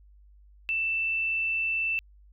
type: tone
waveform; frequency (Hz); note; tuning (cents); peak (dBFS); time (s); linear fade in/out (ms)
sine; 2661; E7; +16; -25; 0.69-1.99; 0
effects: added 50 Hz sine -52 dBFS peak until 2.32 s